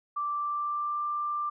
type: tone with pitch glide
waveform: sine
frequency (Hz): 1172 to 1184.2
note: D6 to D6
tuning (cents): -4 to +14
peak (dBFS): -28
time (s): 0.16-1.5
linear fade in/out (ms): 10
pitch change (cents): +18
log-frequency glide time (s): 0.33-1.02
effects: none